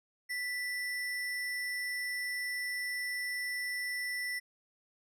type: tone with sample-and-hold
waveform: sine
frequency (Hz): 1975.5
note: B6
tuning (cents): 0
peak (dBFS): -33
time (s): 0.29-4.4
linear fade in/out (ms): 20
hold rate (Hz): 7350
effects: low-pass 12000 Hz 12 dB/octave